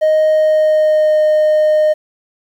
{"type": "tone with pitch glide", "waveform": "triangle", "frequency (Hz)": [622.3, 614.1], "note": ["D#5", "D#5"], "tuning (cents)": [0, -23], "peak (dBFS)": -6, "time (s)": [0.01, 1.94], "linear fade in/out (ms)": 20, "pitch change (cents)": -23, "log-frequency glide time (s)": [0.29, 1.22], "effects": ["tanh soft clip ceiling -3 dBFS", "8-bit"]}